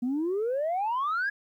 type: exponential sweep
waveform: sine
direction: up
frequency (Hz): 236.2 to 1696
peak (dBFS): -24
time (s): 0.02-1.3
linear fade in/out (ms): 10
effects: tanh soft clip ceiling -23 dBFS + 11-bit